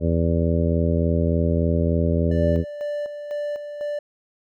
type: harmonic tone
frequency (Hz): 83.4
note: E2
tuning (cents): +21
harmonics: 1 / 2 / 3 / 4 / 5 / 6 / 7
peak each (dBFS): -21 / -23 / -26 / -30 / -28 / -30 / -28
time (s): 0-2.65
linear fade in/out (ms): 50
type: tone with tremolo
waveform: triangle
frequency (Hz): 587.3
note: D5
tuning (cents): 0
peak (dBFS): -22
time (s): 2.31-3.99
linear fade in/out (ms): 5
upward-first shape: square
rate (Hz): 2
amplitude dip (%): 55
effects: none